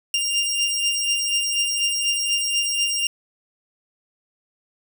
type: beating tone pair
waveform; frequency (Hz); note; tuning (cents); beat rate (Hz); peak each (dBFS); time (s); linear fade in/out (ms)
20% pulse; 2794 / 2798.1; F7 / F7; 0 / +3; 4.1; -21 / -17; 0.14-3.07; 2
effects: none